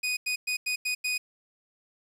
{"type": "tone bursts at uneven times", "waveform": "sawtooth", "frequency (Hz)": 2486, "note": "D#7", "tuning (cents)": -2, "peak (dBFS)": -23, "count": 6, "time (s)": [[0.03, 0.17], [0.26, 0.36], [0.47, 0.57], [0.66, 0.76], [0.85, 0.95], [1.04, 1.18]], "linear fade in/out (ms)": 10, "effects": ["low-pass 12000 Hz 12 dB/octave", "9-bit"]}